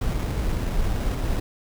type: noise with sample-and-hold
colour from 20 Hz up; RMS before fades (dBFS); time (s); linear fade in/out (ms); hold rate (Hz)
brown; -24; 0.01-1.4; 5; 4410
effects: none